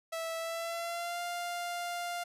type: tone with pitch glide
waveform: sawtooth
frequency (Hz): 656 to 699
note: E5 to F5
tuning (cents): -9 to +1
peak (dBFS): -31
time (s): 0.12-2.24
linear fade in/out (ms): 10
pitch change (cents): +110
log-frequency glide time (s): 0.38-1.21
effects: resampled to 32000 Hz

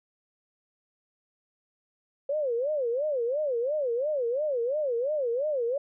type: tone with vibrato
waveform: sine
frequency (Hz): 534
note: C5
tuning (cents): +35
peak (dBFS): -25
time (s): 2.29-5.78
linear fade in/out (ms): 5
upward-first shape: sine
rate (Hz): 2.9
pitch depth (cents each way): 250
effects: none

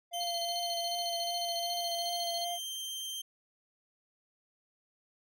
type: tone with vibrato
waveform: triangle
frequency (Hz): 691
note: F5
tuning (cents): -19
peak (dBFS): -33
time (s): 0.11-2.59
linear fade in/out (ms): 50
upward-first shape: triangle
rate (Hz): 2.6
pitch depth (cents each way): 21
type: tone with pitch glide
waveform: sawtooth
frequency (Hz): 3088 to 3146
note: G7 to G7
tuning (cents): -27 to +6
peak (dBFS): -34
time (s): 0.13-3.22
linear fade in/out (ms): 10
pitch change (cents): +33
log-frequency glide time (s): 1.44-2.47
type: tone with tremolo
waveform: sine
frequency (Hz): 4300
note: C8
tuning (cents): +47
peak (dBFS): -35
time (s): 0.2-2.45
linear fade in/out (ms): 10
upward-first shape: square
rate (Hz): 14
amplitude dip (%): 75
effects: none

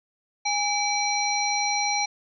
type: harmonic tone with a mistuned harmonic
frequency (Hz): 820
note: G#5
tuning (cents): -22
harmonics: 1 / 3 / 5 / 7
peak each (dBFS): -26 / -28 / -29 / -29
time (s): 0.45-2.06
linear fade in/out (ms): 10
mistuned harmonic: 3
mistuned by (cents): -110
effects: none

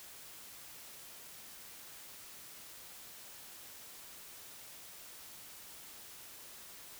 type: silence
effects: white hiss -52 dBFS RMS until 6.99 s

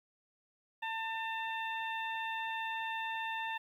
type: harmonic tone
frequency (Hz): 897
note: A5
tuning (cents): +33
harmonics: 1 / 2 / 3 / 4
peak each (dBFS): -38 / -40 / -43 / -47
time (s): 0.82-3.58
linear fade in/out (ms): 10
effects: 11-bit

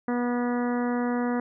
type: harmonic tone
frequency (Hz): 243.1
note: B3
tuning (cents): -27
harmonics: 1 / 2 / 3 / 4 / 5 / 6 / 7 / 8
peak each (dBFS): -25 / -31 / -35 / -37 / -39 / -41 / -42 / -43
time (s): 0.08-1.4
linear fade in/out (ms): 2
effects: none

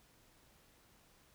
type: silence
effects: pink hiss -67 dBFS RMS until 1.34 s

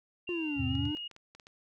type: tone with pitch glide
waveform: sine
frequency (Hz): 2773 to 2867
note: F7 to F7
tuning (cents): -13 to +45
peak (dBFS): -37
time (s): 0.27-1.08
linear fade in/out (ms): 10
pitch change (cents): +58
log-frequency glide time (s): 0.66-0.72
type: exponential two-way sweep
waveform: triangle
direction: down then up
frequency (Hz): 359.5 to 256.7 to 306.2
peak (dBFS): -30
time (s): 0.29-0.95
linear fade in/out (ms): 0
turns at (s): 0.67
type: chord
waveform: sine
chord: E augmented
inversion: none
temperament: just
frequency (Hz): 82.41 / 103.01 / 128.76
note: E2 / G#2 / B#2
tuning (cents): 0 / -14 / -27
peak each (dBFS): -35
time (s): 0.56-0.92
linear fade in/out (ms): 50
type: clicks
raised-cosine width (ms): 0.2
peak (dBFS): -35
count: 8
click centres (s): 0.753 / 0.854 / 0.971 / 1.113 / 1.164 / 1.35 / 1.398 / 1.469
effects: none

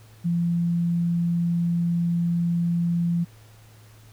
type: tone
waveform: sine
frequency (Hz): 171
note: F3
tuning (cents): -36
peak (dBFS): -20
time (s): 0.24-3.25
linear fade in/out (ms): 20
effects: added 109 Hz sine -48 dBFS peak until 4.12 s + pink hiss -55 dBFS RMS until 4.12 s

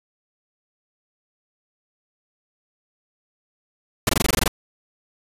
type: noise bursts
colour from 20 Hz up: pink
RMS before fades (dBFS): -18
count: 10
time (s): 4.07-4.479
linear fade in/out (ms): 2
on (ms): 22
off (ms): 21
effects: resampled to 32000 Hz

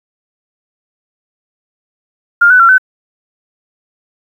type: tone with pitch steps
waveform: sine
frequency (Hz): 1405 / 1496 / 1364 / 1518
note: F6 / F#6 / F6 / F#6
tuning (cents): +10 / +19 / -41 / +44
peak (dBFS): -3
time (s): 2.41-2.782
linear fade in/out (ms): 10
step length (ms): 93
effects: 7-bit

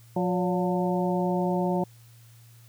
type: harmonic tone with a mistuned harmonic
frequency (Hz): 179.1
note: F3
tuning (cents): +44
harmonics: 1 / 2 / 3 / 4 / 5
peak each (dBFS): -26 / -29 / -31 / -32 / -33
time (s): 0.16-1.84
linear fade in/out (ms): 5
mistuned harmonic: 3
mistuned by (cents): +80
effects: added 116 Hz sine -50 dBFS peak until 2.68 s + white hiss -59 dBFS RMS until 2.68 s

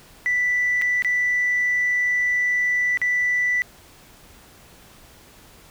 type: tone with dropouts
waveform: sine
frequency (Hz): 1975.5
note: B6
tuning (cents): 0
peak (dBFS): -17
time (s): 0.26-3.62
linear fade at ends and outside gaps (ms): 0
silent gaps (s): 0.815-0.82 / 1.022-1.047 / 2.973-3.016
effects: tanh soft clip ceiling -14 dBFS + pink hiss -49 dBFS RMS until 5.7 s

